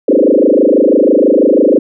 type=tone with frequency modulation; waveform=sine; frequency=407.6 Hz; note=G#4; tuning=32 cents flat; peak=-5 dBFS; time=0.08-1.79 s; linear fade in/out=5 ms; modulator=26.1 Hz; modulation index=5.6; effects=none